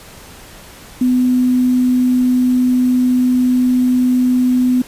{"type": "tone with quantisation", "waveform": "sine", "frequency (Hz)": 251.2, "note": "B3", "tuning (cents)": 30, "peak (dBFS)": -10, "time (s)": [1.01, 4.82], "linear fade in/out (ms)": 5, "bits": 6, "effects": ["pink hiss -38 dBFS RMS until 4.87 s", "resampled to 32000 Hz"]}